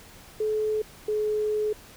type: tone pair in turn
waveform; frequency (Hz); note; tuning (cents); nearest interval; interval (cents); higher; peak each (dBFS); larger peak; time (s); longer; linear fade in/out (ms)
sine; 430 / 425.3; A4 / G#4; -40 / +41; unison; 19; first; -23; neither; 0.4-0.82 / 1.08-1.73; second; 5
effects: pink hiss -49 dBFS RMS until 1.96 s